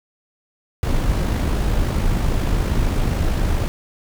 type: noise with amplitude modulation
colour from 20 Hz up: brown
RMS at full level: -17 dBFS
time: 0.83-3.68 s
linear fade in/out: 0 ms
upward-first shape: sine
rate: 53.1 Hz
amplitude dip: 35%
effects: none